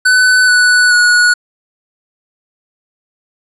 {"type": "tone with pitch steps", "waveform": "square", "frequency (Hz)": [1504, 1481.6, 1459.5], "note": ["F#6", "F#6", "F#6"], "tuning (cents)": [28, 2, -24], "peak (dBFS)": -7, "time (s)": [0.05, 1.34], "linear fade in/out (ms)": 10, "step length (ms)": 430, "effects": ["resampled to 24000 Hz", "8-bit"]}